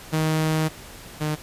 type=tone pair in turn; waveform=sawtooth; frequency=157.2 / 152.55 Hz; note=D#3 / D#3; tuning=+18 / -34 cents; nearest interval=minor second; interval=52 cents; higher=first; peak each=-16 / -19 dBFS; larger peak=first; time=0.12-0.69 / 1.2-1.36 s; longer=first; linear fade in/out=20 ms; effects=pink hiss -42 dBFS RMS until 1.42 s + resampled to 32000 Hz